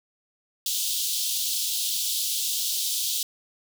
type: high-pass noise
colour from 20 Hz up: pink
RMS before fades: -27 dBFS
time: 0.66-3.23 s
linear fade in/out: 2 ms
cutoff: 3200 Hz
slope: 48 dB/octave
effects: none